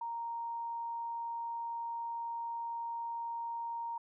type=tone; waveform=sine; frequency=931 Hz; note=A#5; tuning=2 cents flat; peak=-36 dBFS; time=0.01-3.98 s; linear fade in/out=5 ms; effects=none